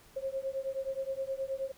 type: beating tone pair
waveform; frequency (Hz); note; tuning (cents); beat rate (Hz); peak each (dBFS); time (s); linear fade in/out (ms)
sine; 532 / 541.5; C5 / C#5; +29 / -41; 9.5; -36 / -36; 0.16-1.72; 10
effects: pink hiss -59 dBFS RMS until 1.77 s